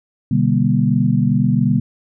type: tone cluster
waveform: sine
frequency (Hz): 125.9 / 148.7 / 196.3 / 237.7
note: B2 / D3 / G3 / A#3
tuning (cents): +34 / +22 / +3 / +34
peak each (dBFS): -18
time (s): 0.31-1.8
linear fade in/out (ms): 5
effects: none